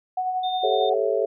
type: tone with tremolo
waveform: sine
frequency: 740 Hz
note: F#5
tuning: in tune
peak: -21 dBFS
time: 0.17-0.94 s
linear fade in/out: 5 ms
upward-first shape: sine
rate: 11 Hz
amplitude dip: 40%
type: tone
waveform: sine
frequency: 3625 Hz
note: A#7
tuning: 49 cents flat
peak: -31 dBFS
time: 0.43-0.9 s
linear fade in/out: 10 ms
type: chord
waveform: sine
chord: A dominant seventh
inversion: third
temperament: just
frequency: 396 / 440 / 550 / 660 Hz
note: G4 / A4 / C#5 / E5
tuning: +18 / 0 / -14 / +2 cents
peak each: -26 / -24 / -25 / -27 dBFS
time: 0.63-1.26 s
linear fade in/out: 10 ms
effects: none